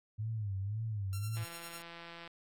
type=tone with vibrato; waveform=sine; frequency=103.83 Hz; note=G#2; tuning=in tune; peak=-34 dBFS; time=0.18-1.45 s; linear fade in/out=20 ms; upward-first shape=sine; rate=1.9 Hz; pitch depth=140 cents each way
type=tone with tremolo; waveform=5% pulse; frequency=1364 Hz; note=F6; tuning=41 cents flat; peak=-33 dBFS; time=1.13-1.82 s; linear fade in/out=0 ms; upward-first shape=sine; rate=10 Hz; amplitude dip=65%
type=click train; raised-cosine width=0.3 ms; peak=-32 dBFS; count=154; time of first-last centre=1.37-2.275 s; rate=169 Hz
effects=AAC 64 kbps